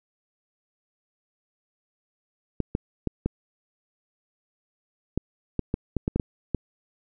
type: clicks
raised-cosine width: 3 ms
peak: -11 dBFS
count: 12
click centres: 2.603 / 2.751 / 3.073 / 3.26 / 5.176 / 5.593 / 5.741 / 5.967 / 6.079 / 6.16 / 6.198 / 6.547 s
effects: none